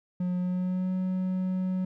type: tone with pitch glide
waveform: triangle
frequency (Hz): 180.1 to 185.48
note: F#3 to F#3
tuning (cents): -46 to +5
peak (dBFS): -24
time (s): 0.2-1.85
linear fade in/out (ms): 5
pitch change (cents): +51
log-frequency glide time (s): 0.39-0.92
effects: none